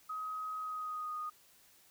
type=tone with pitch glide; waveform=sine; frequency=1264 to 1235.1 Hz; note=D#6 to D#6; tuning=+27 to -13 cents; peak=-37 dBFS; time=0.09-1.3 s; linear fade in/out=10 ms; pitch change=-40 cents; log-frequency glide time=0.59-1.18 s; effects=white hiss -64 dBFS RMS until 1.9 s